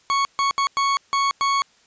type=tone bursts at uneven times; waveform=40% pulse; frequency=1108.7 Hz; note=C#6; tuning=in tune; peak=-17 dBFS; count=6; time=0.1-0.25 / 0.39-0.51 / 0.58-0.67 / 0.77-0.97 / 1.13-1.31 / 1.41-1.62 s; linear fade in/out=0 ms; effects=white hiss -57 dBFS RMS until 1.86 s + resampled to 16000 Hz